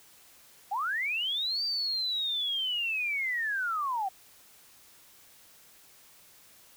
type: linear two-way sweep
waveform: sine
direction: up then down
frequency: 737 to 4699 to 737 Hz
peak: -28 dBFS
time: 0.71-4.09 s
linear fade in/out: 10 ms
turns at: 1.64 s
effects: white hiss -57 dBFS RMS until 6.76 s